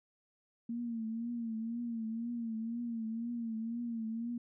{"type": "tone with vibrato", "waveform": "sine", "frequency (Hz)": 230, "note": "A#3", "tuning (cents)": -23, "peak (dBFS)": -35, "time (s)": [0.69, 4.38], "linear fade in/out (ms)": 5, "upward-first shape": "triangle", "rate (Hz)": 2, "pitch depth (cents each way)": 80, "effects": []}